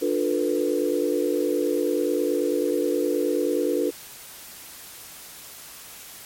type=chord; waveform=sine; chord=B half-diminished seventh; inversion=first; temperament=just; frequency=296.3 / 355.6 / 444.5 / 493.9 Hz; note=D4 / F4 / A4 / B4; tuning=+15 / +31 / +18 / 0 cents; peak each=-26 dBFS; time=0.01-3.91 s; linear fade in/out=20 ms; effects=white hiss -42 dBFS RMS until 6.25 s + MP3 64 kbps